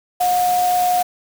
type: tone in noise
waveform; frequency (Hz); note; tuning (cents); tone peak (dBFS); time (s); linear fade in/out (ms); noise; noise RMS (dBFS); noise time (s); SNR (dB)
sine; 721; F#5; -45; -14; 0.2-1.03; 10; white; -28; 0.2-1.03; +11
effects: none